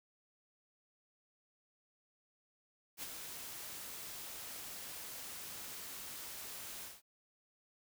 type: noise with ADSR envelope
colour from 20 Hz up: white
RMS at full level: -42 dBFS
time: 2.97-7.02 s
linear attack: 56 ms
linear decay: 26 ms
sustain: -5 dB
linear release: 190 ms
effects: none